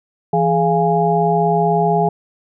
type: tone cluster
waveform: sine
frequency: 167.2 / 417.3 / 693 / 829 Hz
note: E3 / G#4 / F5 / G#5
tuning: +25 / +8 / -14 / -3 cents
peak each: -18 dBFS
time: 0.33-2.09 s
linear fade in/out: 5 ms
effects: none